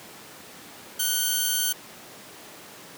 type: tone pair together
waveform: 5% pulse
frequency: 1480 / 3161 Hz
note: F#6 / G7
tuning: 0 / +14 cents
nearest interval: octave + minor second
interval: 1314 cents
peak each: -16 dBFS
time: 0.99-1.73 s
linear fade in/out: 10 ms
effects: pink hiss -44 dBFS RMS until 2.97 s + high-pass 200 Hz 12 dB/octave